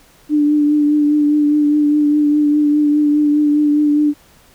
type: tone with vibrato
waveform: sine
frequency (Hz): 296.3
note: D4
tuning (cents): +15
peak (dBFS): -10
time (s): 0.29-4.14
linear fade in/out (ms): 50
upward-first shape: triangle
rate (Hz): 4.9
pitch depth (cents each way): 27
effects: pink hiss -49 dBFS RMS until 4.54 s